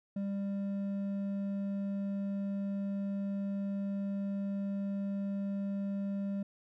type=tone with hard clipping; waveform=sine; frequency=198.4 Hz; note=G3; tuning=21 cents sharp; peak=-34 dBFS; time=0.16-6.43 s; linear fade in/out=5 ms; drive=5 dB; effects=none